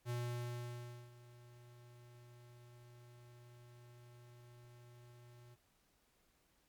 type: tone with ADSR envelope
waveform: square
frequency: 120.8 Hz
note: B2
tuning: 38 cents flat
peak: -38 dBFS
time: 0.05-5.56 s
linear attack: 50 ms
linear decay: 1000 ms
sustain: -20 dB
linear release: 28 ms
effects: pink hiss -75 dBFS RMS until 6.68 s + MP3 96 kbps